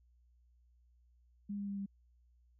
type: tone with pitch steps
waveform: sine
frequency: 203.1 / 201.3 / 199.61 / 197.89 Hz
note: G#3 / G3 / G3 / G3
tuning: -38 / +46 / +32 / +17 cents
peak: -37 dBFS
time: 1.49-1.862 s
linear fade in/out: 10 ms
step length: 93 ms
effects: added 60 Hz sine -65 dBFS peak until 2.59 s